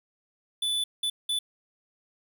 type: tone bursts at uneven times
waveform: square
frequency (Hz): 3484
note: A7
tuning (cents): -18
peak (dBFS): -26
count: 3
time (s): 0.62-0.84 / 1.03-1.1 / 1.29-1.39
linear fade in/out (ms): 5
effects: none